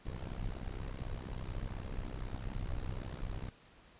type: noise with amplitude modulation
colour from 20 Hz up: brown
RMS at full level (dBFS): -36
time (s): 0.05-3.5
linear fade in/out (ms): 10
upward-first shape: sine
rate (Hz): 64.1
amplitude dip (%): 100
effects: pink hiss -61 dBFS RMS until 3.99 s + resampled to 8000 Hz